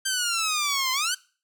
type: exponential two-way sweep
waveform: 10% pulse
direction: down then up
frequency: 1580 to 1023 to 1573 Hz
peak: -15 dBFS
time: 0.05-1.15 s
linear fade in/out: 10 ms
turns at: 0.92 s
effects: noise-tail reverb RT60 0.4 s tail -22 dB re dry